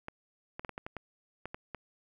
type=clicks; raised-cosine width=0.5 ms; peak=-24 dBFS; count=10; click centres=0.084 / 0.595 / 0.648 / 0.693 / 0.779 / 0.865 / 0.967 / 1.456 / 1.545 / 1.747 s; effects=10-bit